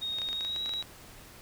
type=tone with pitch glide; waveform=sine; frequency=3729 to 3861 Hz; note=A#7 to B7; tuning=0 to -40 cents; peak=-31 dBFS; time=0.01-0.83 s; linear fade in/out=20 ms; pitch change=+60 cents; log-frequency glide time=0.31-0.62 s
type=clicks; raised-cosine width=0.2 ms; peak=-23 dBFS; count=11; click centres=0.186 / 0.218 / 0.288 / 0.33 / 0.409 / 0.449 / 0.562 / 0.66 / 0.693 / 0.737 / 0.826 s
effects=pink hiss -51 dBFS RMS until 1.41 s